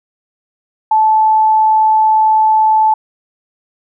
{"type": "tone", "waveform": "sine", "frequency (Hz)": 871, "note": "A5", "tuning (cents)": -18, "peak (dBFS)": -7, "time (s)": [0.91, 2.94], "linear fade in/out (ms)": 5, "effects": []}